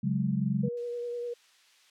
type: chord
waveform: sine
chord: C# suspended fourth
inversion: none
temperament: equal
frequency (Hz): 138.59 / 185 / 207.7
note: C#3 / F#3 / G#3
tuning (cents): 0 / 0 / 0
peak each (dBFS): -30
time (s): 0.03-0.69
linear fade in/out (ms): 10
type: tone with vibrato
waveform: sine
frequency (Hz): 480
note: B4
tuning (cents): -49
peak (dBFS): -32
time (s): 0.63-1.34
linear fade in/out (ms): 10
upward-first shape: sine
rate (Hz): 10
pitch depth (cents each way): 17
type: noise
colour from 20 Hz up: violet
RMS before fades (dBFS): -43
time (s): 0.77-1.9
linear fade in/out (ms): 2
effects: low-pass 3000 Hz 12 dB/octave